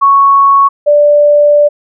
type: tone pair in turn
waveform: sine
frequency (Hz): 1108.7 / 587.3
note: C#6 / D5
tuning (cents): 0 / 0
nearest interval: major seventh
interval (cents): 1100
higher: first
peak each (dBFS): -3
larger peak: neither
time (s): 0.01-0.69 / 0.86-1.69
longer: second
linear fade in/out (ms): 20
effects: none